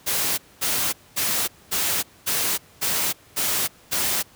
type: noise bursts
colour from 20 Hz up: white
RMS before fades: -23 dBFS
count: 8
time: 0.06-4.23 s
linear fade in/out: 20 ms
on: 320 ms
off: 230 ms
effects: pink hiss -52 dBFS RMS until 4.35 s + high-pass 60 Hz 12 dB/octave